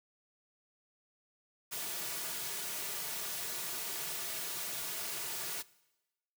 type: noise with comb filter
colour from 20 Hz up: white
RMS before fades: -39 dBFS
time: 1.71-5.63 s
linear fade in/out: 20 ms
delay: 3.8 ms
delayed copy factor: -0.65
effects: noise-tail reverb RT60 1.0 s tail -21 dB re dry + high-pass 150 Hz 12 dB/octave